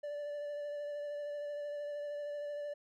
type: tone with vibrato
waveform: triangle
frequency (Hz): 584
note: D5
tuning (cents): -10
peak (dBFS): -36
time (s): 0.03-2.74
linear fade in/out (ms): 10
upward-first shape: sine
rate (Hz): 13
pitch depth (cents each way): 16
effects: none